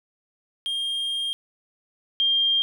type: tone pair in turn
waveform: triangle / sine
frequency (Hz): 3216 / 3201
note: G7 / G7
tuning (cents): +44 / +36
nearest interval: unison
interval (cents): 8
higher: first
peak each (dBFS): -23 / -18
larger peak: second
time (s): 0.66-1.33 / 2.2-2.62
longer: first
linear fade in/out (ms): 0
effects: none